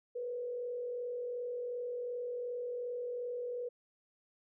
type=tone with frequency modulation; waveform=sine; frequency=488.3 Hz; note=B4; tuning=20 cents flat; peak=-36 dBFS; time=0.15-3.69 s; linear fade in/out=10 ms; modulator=42.7 Hz; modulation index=0.4; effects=none

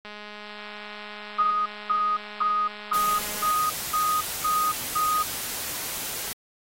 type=click train; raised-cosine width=0.3 ms; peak=-24 dBFS; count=724; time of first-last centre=0.05-3.509 s; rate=209 Hz
type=tone bursts; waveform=sine; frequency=1244.5 Hz; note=D#6; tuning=in tune; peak=-21 dBFS; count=8; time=1.38-5.23 s; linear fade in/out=10 ms; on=280 ms; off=230 ms
type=noise; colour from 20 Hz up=white; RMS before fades=-32 dBFS; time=2.94-6.33 s; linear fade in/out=2 ms
effects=AAC 48 kbps

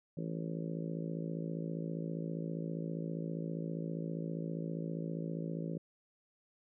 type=harmonic tone; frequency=55 Hz; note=A1; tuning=in tune; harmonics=3 / 4 / 5 / 6 / 7 / 8 / 9 / 10; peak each=-38 / -46 / -45 / -47 / -49 / -50 / -50 / -50 dBFS; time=0.17-5.78 s; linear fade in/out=5 ms; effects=none

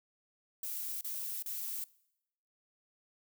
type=noise bursts; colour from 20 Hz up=violet; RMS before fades=-39 dBFS; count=3; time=0.63-1.84 s; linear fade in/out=2 ms; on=380 ms; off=35 ms; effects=noise-tail reverb RT60 0.8 s tail -22 dB re dry

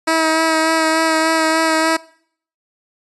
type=tone with vibrato; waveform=10% pulse; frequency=320.9 Hz; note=E4; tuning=46 cents flat; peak=-5 dBFS; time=0.07-1.97 s; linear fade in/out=10 ms; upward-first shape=sine; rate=3.4 Hz; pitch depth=18 cents each way; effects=noise-tail reverb RT60 0.6 s tail -22 dB re dry + resampled to 24000 Hz

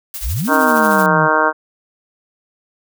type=noise with tremolo; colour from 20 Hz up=blue; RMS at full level=-26 dBFS; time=0.14-1.06 s; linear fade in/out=0 ms; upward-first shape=sine; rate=13 Hz; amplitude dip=50%
type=exponential two-way sweep; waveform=sine; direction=up then down; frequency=41.2 to 290 to 150.5 Hz; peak=-17 dBFS; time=0.21-1.29 s; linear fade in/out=50 ms; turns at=0.5 s
type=harmonic tone; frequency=155.56 Hz; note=D#3; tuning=in tune; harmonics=2 / 3 / 4 / 5 / 6 / 7 / 8 / 9 / 10; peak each=-24 / -21 / -19 / -24 / -18 / -18 / -23 / -19 / -19 dBFS; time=0.47-1.53 s; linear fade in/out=50 ms
effects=none

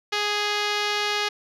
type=tone with low-pass filter; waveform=5% pulse; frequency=415.3 Hz; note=G#4; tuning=in tune; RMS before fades=-25 dBFS; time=0.12-1.29 s; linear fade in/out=10 ms; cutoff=5800 Hz; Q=0.73; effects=none

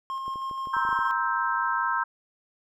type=tone with tremolo; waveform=triangle; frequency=1068 Hz; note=C6; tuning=35 cents sharp; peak=-27 dBFS; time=0.1-1.11 s; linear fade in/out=0 ms; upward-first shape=square; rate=6.3 Hz; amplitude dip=25%
type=clicks; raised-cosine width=2 ms; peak=-31 dBFS; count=9; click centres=0.28 / 0.358 / 0.512 / 0.672 / 0.767 / 0.851 / 0.89 / 0.928 / 0.99 s
type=chord; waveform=sine; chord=C dominant seventh; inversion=third; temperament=just; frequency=941.9 / 1046.5 / 1308.1 / 1569.8 Hz; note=Bb5 / C6 / E6 / G6; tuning=+18 / 0 / -14 / +2 cents; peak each=-29 dBFS; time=0.73-2.04 s; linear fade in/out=10 ms
effects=none

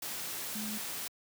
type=tone in noise; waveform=sine; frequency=213.4 Hz; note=G#3; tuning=47 cents sharp; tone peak=-38 dBFS; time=0.55-0.78 s; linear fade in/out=5 ms; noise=white; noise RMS=-39 dBFS; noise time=0.02-1.08 s; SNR=-2 dB; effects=high-pass 100 Hz 12 dB/octave

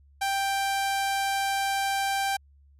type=tone; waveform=sawtooth; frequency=786 Hz; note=G5; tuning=4 cents sharp; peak=-21 dBFS; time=0.21-2.37 s; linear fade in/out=10 ms; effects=added 70 Hz sine -54 dBFS peak until 2.79 s + resampled to 32000 Hz

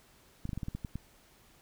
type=clicks; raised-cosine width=5 ms; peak=-24 dBFS; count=9; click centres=0.454 / 0.492 / 0.532 / 0.576 / 0.632 / 0.684 / 0.75 / 0.848 / 0.956 s; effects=pink hiss -62 dBFS RMS until 1.61 s

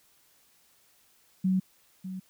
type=tone with echo; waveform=sine; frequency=187.3 Hz; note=F#3; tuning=21 cents sharp; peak=-22 dBFS; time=1.44-1.6 s; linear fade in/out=10 ms; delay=600 ms; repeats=1; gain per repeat=-12 dB; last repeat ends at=2.2 s; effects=white hiss -64 dBFS RMS until 2.29 s

